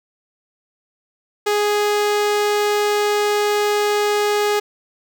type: tone with notch filter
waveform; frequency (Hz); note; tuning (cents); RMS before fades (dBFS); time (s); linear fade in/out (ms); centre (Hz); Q
sawtooth; 415.3; G#4; 0; -18; 1.46-4.6; 10; 11000; 1.6
effects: none